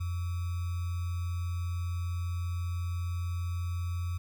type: tone with sample-and-hold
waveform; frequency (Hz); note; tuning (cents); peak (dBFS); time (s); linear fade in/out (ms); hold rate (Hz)
sine; 87.4; F2; +2; -30; 0-4.18; 10; 1225
effects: none